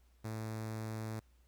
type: tone with notch filter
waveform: sawtooth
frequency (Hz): 110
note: A2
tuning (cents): 0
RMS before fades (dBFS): -41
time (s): 0.24-1.2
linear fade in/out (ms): 10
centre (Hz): 3000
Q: 1.9
effects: added 60 Hz sine -64 dBFS peak until 1.47 s + pink hiss -75 dBFS RMS until 1.47 s